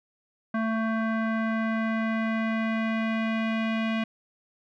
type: tone with low-pass filter sweep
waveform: square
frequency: 223 Hz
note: A3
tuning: 23 cents sharp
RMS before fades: -27 dBFS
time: 0.54-4.04 s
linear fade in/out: 5 ms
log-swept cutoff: 1500 to 2600 Hz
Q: 2.5
effects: none